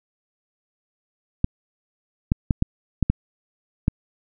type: clicks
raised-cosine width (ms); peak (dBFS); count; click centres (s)
5; -5; 7; 1.444 / 2.319 / 2.508 / 2.624 / 3.027 / 3.1 / 3.881
effects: none